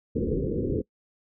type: low-pass noise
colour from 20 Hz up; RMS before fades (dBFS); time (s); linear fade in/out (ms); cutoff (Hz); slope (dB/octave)
white; -27; 0.15-0.82; 10; 500; 96
effects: noise-tail reverb RT60 0.1 s tail -23 dB re dry